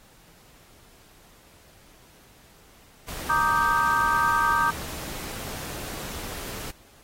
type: noise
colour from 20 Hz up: pink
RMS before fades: -36 dBFS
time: 3.08-6.71 s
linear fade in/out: 5 ms
type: chord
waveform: sine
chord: Eb major seventh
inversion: second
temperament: equal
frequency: 932.3 / 1174.7 / 1244.5 / 1568 Hz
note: Bb5 / D6 / Eb6 / G6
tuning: 0 / 0 / 0 / 0 cents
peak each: -25 dBFS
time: 3.29-4.71 s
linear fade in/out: 10 ms
effects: pink hiss -55 dBFS RMS until 7.03 s + AAC 48 kbps